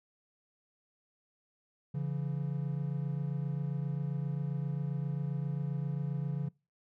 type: tone pair together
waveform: triangle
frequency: 140.4 / 167.92 Hz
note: C#3 / E3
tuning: +22 / +32 cents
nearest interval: minor third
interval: 310 cents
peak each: -31 / -35 dBFS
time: 1.94-6.49 s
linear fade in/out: 10 ms
effects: noise-tail reverb RT60 0.3 s tail -25 dB re dry